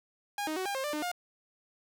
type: tone with pitch steps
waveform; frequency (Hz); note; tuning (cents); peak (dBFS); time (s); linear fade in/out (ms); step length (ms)
sawtooth; 816 / 311.4 / 374 / 803 / 532 / 592 / 301.8 / 711; G#5 / D#4 / F#4 / G5 / C5 / D5 / D4 / F5; -31 / +2 / +19 / +41 / +29 / +14 / +47 / +31; -28; 0.38-1.116; 2; 92
effects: none